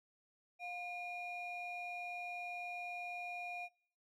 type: ring-modulated tone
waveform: triangle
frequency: 1568 Hz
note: G6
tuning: in tune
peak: -36 dBFS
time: 0.59-3.69 s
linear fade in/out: 50 ms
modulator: 861 Hz
effects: noise-tail reverb RT60 0.6 s tail -26 dB re dry + tanh soft clip ceiling -35 dBFS